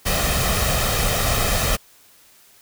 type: noise with comb filter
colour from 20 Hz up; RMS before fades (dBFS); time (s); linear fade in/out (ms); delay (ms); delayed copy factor
pink; -20; 0.05-1.77; 20; 1.6; +0.6
effects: white hiss -52 dBFS RMS until 2.61 s